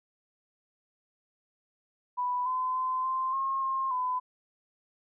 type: tone with pitch steps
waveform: sine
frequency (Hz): 989 / 1021 / 1028 / 1043 / 1076 / 1066 / 1007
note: B5 / C6 / C6 / C6 / C6 / C6 / B5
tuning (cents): +2 / -43 / -31 / -6 / +48 / +32 / +33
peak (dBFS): -27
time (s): 2.17-4.2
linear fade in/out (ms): 20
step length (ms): 290
effects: none